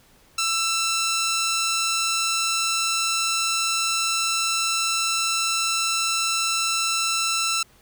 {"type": "tone", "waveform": "10% pulse", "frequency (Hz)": 1335, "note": "E6", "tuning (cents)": 22, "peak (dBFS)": -13, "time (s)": [0.38, 7.63], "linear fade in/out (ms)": 5, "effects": ["pink hiss -56 dBFS RMS until 7.81 s"]}